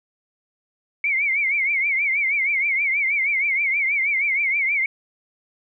sine tone with vibrato, 2217 Hz, C#7, in tune, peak -18 dBFS, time 1.04-4.86 s, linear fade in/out 2 ms, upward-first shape triangle, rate 6.3 Hz, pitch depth 140 cents each way, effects none

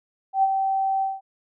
sine tone with ADSR envelope, 774 Hz, G5, 22 cents flat, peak -14 dBFS, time 0.33-1.21 s, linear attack 100 ms, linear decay 38 ms, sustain -6 dB, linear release 190 ms, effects none

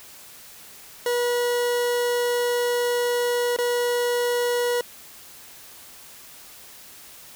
40% pulse tone with dropouts, 483.9 Hz, B4, 35 cents flat, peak -20 dBFS, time 1.06-4.81 s, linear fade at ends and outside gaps 2 ms, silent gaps 3.564-3.586 s, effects white hiss -45 dBFS RMS until 7.35 s

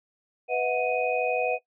sine tone cluster, 495.7 / 639 / 731 / 2497 Hz, B4 / D#5 / F#5 / D#7, +6 / +46 / -21 / +6 cents, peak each -27 / -30 / -28 / -31 dBFS, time 0.48-1.59 s, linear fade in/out 50 ms, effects noise-tail reverb RT60 0.1 s tail -17 dB re dry

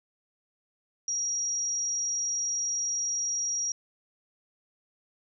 sine tone, 5690 Hz, F8, 31 cents sharp, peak -27 dBFS, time 1.08-3.72 s, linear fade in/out 2 ms, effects none

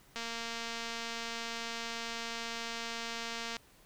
click train, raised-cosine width 0.2 ms, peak -22 dBFS, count 788, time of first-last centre 0.16-3.567 s, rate 231 Hz, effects pink hiss -62 dBFS RMS until 3.85 s

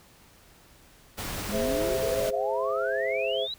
pink noise, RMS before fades -34 dBFS, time 1.17-2.31 s, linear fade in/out 20 ms
sine exponential sweep, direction up, 196 to 4000 Hz, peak -31 dBFS, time 1.49-3.54 s, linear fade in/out 2 ms
sine chord, Ab augmented, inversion none, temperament equal, 415.3 / 523.3 / 659.3 Hz, Ab4 / C5 / E5, 0 / 0 / 0 cents, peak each -32 / -29 / -30 dBFS, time 1.51-3.48 s, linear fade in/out 50 ms
effects pink hiss -56 dBFS RMS until 3.58 s

